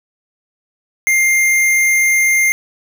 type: tone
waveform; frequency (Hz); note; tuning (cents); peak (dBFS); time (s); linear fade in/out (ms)
square; 2108; C7; +12; -11; 1.07-2.52; 0
effects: none